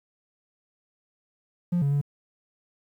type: tone with pitch steps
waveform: triangle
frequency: 175.3 / 141 / 143 Hz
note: F3 / C#3 / D3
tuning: +7 / +30 / -46 cents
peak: -18 dBFS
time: 1.72-2.014 s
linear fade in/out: 10 ms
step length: 98 ms
effects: tanh soft clip ceiling -16 dBFS + 10-bit